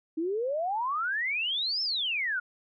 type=exponential two-way sweep; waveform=sine; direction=up then down; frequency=308.4 to 5400 to 1400 Hz; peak=-27 dBFS; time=0.17-2.4 s; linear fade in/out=10 ms; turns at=1.82 s; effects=none